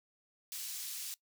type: high-pass noise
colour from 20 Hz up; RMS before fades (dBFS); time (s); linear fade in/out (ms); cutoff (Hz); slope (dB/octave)
pink; -42; 0.52-1.14; 0; 4600; 12
effects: noise-tail reverb RT60 0.1 s tail -20 dB re dry